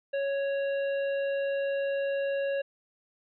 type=harmonic tone; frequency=554.4 Hz; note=C#5; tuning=in tune; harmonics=1 / 3 / 5 / 7; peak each=-27 / -39 / -43 / -54 dBFS; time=0.13-2.62 s; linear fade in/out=10 ms; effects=none